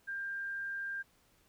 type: tone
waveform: sine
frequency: 1594 Hz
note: G6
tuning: 28 cents sharp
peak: -36 dBFS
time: 0.07-1.03 s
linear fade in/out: 20 ms
effects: pink hiss -69 dBFS RMS until 1.48 s